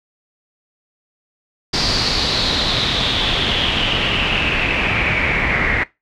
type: noise with low-pass filter sweep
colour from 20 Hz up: pink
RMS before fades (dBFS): -18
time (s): 1.73-5.84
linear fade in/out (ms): 10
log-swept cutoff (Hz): 4800 to 2000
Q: 6
effects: noise-tail reverb RT60 0.2 s tail -19 dB re dry